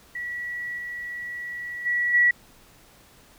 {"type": "tone with level steps", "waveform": "sine", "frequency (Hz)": 1938, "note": "B6", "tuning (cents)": -33, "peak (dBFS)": [-29, -31, -21, -15], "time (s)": [0.15, 2.31], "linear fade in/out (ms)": 5, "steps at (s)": [0.77, 1.85, 2.13], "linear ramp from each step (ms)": 20, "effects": ["pink hiss -54 dBFS RMS until 3.38 s"]}